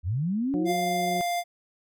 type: linear sweep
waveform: sine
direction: up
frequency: 73.42 to 370 Hz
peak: -24 dBFS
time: 0.03-0.74 s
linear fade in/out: 50 ms
type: harmonic tone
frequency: 180.7 Hz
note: F#3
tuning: 41 cents flat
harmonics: 1 / 2 / 3 / 4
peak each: -31 / -33 / -40 / -42 dBFS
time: 0.54-1.21 s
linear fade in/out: 0 ms
type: tone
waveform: square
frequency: 698.5 Hz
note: F5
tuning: in tune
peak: -26 dBFS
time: 0.65-1.44 s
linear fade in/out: 50 ms
effects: none